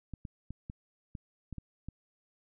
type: clicks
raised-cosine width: 5 ms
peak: -28 dBFS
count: 8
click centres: 0.137 / 0.252 / 0.506 / 0.699 / 1.152 / 1.527 / 1.583 / 1.886 s
effects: none